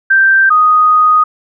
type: tone pair in turn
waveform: sine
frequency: 1568 / 1244.5 Hz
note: G6 / D#6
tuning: 0 / 0 cents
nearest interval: major third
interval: 400 cents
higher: first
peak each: -5 dBFS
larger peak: neither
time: 0.1-0.5 / 0.5-1.24 s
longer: second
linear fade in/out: 10 ms
effects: none